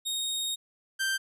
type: tone pair in turn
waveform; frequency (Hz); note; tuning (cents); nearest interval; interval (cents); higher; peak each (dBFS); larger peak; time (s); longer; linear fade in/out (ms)
sawtooth; 3729 / 1567.9; A#7 / G6; 0 / 0; octave + minor third; 1500; first; -26 / -23; second; 0.05-0.56 / 0.99-1.18; first; 20
effects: resampled to 32000 Hz